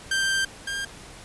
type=tone pair in turn; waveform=sawtooth; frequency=1572 / 1601.3 Hz; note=G6 / G6; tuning=+4 / +36 cents; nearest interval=unison; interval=32 cents; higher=second; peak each=-18 / -24 dBFS; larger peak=first; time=0.11-0.45 / 0.67-0.85 s; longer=first; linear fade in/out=5 ms; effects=pink hiss -44 dBFS RMS until 1.24 s + resampled to 24000 Hz